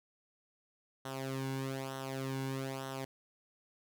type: tone with flanger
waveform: sawtooth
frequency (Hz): 133.8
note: C3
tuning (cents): +39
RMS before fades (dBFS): -39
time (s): 1.05-3.05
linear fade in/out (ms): 5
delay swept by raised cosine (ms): 0.42 to 1.62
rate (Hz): 1.1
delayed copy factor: -0.75
effects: none